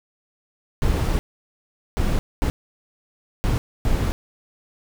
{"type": "noise bursts at uneven times", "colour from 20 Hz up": "brown", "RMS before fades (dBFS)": -20, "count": 5, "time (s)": [[0.82, 1.19], [1.97, 2.19], [2.42, 2.5], [3.44, 3.58], [3.85, 4.12]], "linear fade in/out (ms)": 0, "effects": []}